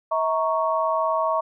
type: chord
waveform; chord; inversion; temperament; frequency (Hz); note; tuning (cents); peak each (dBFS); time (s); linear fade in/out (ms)
sine; A# diminished; second; equal with one note detuned; 643.8 / 932.3 / 1108.7; E5 / A#5 / C#6; -41 / 0 / 0; -23 / -26 / -24; 0.11-1.41; 10
effects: none